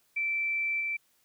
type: tone with level steps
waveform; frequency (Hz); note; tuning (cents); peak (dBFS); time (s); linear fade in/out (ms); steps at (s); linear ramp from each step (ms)
sine; 2333; D7; -12; -27 / -29; 0.16-0.97; 10; 0.8; 10
effects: white hiss -69 dBFS RMS until 1.24 s